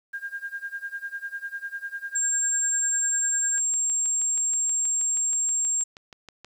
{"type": "tone with tremolo", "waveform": "sine", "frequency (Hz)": 1609, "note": "G6", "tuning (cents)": 45, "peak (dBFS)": -28, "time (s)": [0.13, 3.6], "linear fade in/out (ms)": 10, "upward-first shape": "sine", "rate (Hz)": 10, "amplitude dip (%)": 90}
{"type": "tone", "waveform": "sine", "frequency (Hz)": 7459, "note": "A#8", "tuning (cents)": 0, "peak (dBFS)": -22, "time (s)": [2.15, 5.84], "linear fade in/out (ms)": 10}
{"type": "click train", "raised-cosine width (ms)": 0.2, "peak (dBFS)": -26, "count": 19, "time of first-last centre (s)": [3.58, 6.446], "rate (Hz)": 6.28}
{"effects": ["9-bit"]}